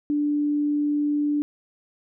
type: tone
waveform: sine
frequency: 293.7 Hz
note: D4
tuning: in tune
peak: -20 dBFS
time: 0.1-1.42 s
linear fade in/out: 0 ms
effects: none